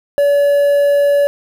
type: tone with quantisation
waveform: triangle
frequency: 571 Hz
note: D5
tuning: 49 cents flat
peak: -7 dBFS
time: 0.18-1.27 s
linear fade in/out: 0 ms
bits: 6
effects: none